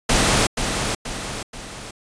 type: noise with echo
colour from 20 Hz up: pink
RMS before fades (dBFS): -17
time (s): 0.09-0.47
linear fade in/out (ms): 5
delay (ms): 480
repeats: 3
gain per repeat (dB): -6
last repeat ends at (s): 1.91
effects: resampled to 22050 Hz